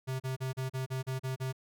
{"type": "tone bursts", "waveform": "square", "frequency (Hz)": 130.81, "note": "C3", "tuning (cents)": 0, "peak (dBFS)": -33, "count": 9, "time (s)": [0.07, 1.528], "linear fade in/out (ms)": 20, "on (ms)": 130, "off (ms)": 36, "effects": []}